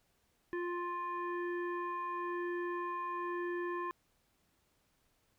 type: tone with frequency modulation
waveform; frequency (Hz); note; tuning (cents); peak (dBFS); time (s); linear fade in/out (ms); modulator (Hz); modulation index
sine; 350; F4; +4; -35; 0.53-3.91; 0; 701; 1.7
effects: pink hiss -75 dBFS RMS until 5.38 s